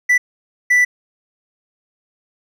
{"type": "tone bursts at uneven times", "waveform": "triangle", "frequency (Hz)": 1975.5, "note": "B6", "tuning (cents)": 0, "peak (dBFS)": -8, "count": 2, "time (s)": [[0.09, 0.18], [0.7, 0.85]], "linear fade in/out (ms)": 10, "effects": []}